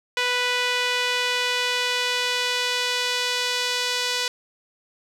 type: tone with band-pass filter sweep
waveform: sawtooth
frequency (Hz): 493.9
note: B4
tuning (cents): 0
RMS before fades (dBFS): -24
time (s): 0.17-4.28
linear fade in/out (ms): 2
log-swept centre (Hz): 2700 to 4200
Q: 1.2
effects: none